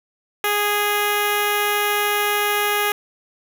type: tone with notch filter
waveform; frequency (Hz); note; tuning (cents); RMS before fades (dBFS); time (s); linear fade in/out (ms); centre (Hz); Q
5% pulse; 413.6; G#4; -7; -20; 0.44-2.92; 2; 4600; 0.85
effects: none